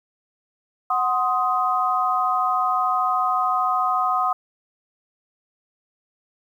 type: chord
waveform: sine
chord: C diminished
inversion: second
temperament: equal with one note detuned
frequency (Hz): 740 / 1046.5 / 1251.7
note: Gb5 / C6 / Eb6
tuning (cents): 0 / 0 / +10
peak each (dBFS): -23 / -25 / -21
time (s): 0.9-4.33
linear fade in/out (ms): 5
effects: 9-bit